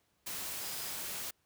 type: tone in noise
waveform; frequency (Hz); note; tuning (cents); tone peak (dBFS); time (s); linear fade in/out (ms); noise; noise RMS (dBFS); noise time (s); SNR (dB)
sine; 4978; D#8; 0; -49; 0.61-0.92; 10; white; -40; 0.26-1.31; -12
effects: pink hiss -75 dBFS RMS until 1.45 s + high-pass 60 Hz 12 dB/octave